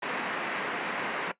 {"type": "band-pass noise", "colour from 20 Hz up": "white", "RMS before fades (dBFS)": -33, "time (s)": [0.02, 1.32], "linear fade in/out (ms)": 10, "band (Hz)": [180, 2300], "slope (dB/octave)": 24, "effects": ["noise-tail reverb RT60 0.1 s tail -17 dB re dry", "resampled to 8000 Hz"]}